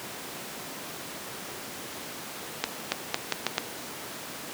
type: accelerating click train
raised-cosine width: 0.2 ms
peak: -6 dBFS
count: 6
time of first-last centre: 2.64-3.581 s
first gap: 280 ms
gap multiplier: 0.8
effects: pink hiss -38 dBFS RMS until 4.53 s + high-pass 200 Hz 12 dB/octave